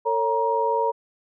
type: tone cluster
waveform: sine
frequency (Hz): 450.7 / 555 / 945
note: A4 / C#5 / A#5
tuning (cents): +42 / +2 / +23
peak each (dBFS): -24 / -27 / -22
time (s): 0.05-0.92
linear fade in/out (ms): 20
effects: none